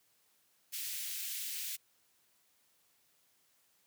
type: high-pass noise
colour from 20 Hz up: white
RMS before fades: -40 dBFS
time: 0.72-1.77 s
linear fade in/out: 20 ms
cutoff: 2100 Hz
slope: 24 dB/octave
effects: white hiss -72 dBFS RMS until 3.86 s + high-pass 80 Hz 12 dB/octave